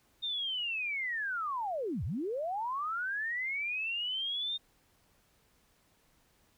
sine linear two-way sweep, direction down then up, 3684 to 67.8 to 3684 Hz, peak -32 dBFS, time 0.22-4.58 s, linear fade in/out 20 ms, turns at 2.04 s, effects pink hiss -69 dBFS RMS until 6.57 s

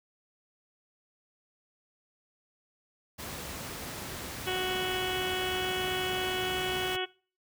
pink noise, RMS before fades -39 dBFS, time 3.18-6.97 s, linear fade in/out 20 ms
harmonic tone, 370 Hz, F#4, in tune, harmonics 1 / 2 / 3 / 4 / 5 / 6 / 7 / 8 / 9, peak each -33 / -37 / -43 / -39 / -43 / -42 / -43 / -37 / -39 dBFS, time 4.46-7.06 s, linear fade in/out 20 ms
effects noise-tail reverb RT60 0.4 s tail -22 dB re dry + high-pass 60 Hz 12 dB/octave

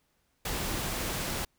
pink noise, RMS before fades -33 dBFS, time 0.45-1.45 s, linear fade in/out 5 ms, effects pink hiss -73 dBFS RMS until 1.58 s

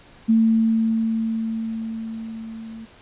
sine tone with level ramp, 224.2 Hz, A3, 33 cents sharp, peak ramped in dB -12 to -34 dBFS, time 0.28-2.86 s, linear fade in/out 20 ms, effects pink hiss -49 dBFS RMS until 3.01 s + resampled to 8000 Hz

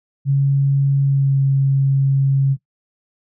sine tone with pitch glide, 138.59 to 136.6 Hz, C#3 to C#3, 0 to -25 cents, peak -12 dBFS, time 0.25-2.57 s, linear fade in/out 50 ms, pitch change -25 cents, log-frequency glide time 1.03-1.39 s, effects noise-tail reverb RT60 0.1 s tail -18 dB re dry

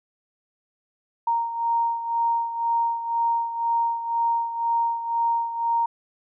sine beating tone pair, 929 / 931 Hz, A#5 / A#5, -6 / -2 cents, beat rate 2 Hz, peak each -22 / -28 dBFS, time 1.27-5.86 s, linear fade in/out 5 ms, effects none

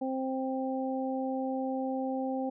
harmonic tone, 262.9 Hz, C4, 8 cents sharp, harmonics 1 / 2 / 3, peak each -32 / -35 / -37 dBFS, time 0.01-2.5 s, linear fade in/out 10 ms, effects none

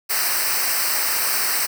white noise with comb filter, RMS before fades -21 dBFS, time 0.09-1.67 s, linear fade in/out 20 ms, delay 0.29 ms, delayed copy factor -0.85, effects none

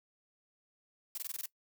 blue noise bursts, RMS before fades -39 dBFS, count 7, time 1.15-1.459 s, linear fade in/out 2 ms, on 27 ms, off 20 ms, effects noise-tail reverb RT60 0.1 s tail -20 dB re dry

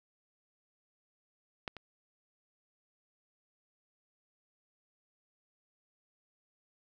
clicks, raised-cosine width 0.3 ms, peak -20 / -29 dBFS, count 2, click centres 1.678 / 1.767 s, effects none

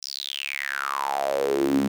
sawtooth tone with high-pass filter sweep, 69.3 Hz, C#2, in tune, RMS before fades -26 dBFS, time 0.02-1.88 s, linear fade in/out 10 ms, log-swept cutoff 5500 to 220 Hz, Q 8.5, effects none

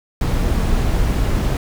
brown noise, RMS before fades -17 dBFS, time 0.21-1.57 s, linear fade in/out 2 ms, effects none

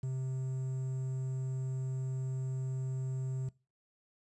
triangle tone with quantisation, 130.81 Hz, C3, in tune, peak -31 dBFS, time 0.03-3.49 s, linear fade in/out 5 ms, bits 10, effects noise-tail reverb RT60 0.3 s tail -22 dB re dry + resampled to 24000 Hz

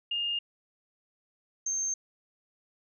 sine tone pair in turn, 2827 / 6346 Hz, F7 / G8, +20 / +20 cents, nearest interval octave + major second, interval 1400 cents, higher second, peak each -28 dBFS, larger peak neither, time 0.11-0.39 / 1.66-1.94 s, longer neither, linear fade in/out 5 ms, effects none

